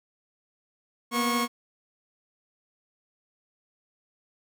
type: tone cluster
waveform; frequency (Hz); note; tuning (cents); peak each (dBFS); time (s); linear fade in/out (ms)
sawtooth; 238.5 / 250.4 / 1095; A#3 / B3 / C#6; +40 / +24 / -22; -23 / -32 / -23; 1.11-1.48; 50
effects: none